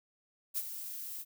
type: noise with ADSR envelope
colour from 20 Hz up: violet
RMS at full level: -32 dBFS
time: 0.54-1.25 s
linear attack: 34 ms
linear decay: 43 ms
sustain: -10 dB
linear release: 44 ms
effects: none

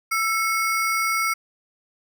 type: ring-modulated tone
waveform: square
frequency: 1760 Hz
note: A6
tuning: in tune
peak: -18 dBFS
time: 0.11-1.34 s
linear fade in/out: 10 ms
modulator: 430 Hz
effects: none

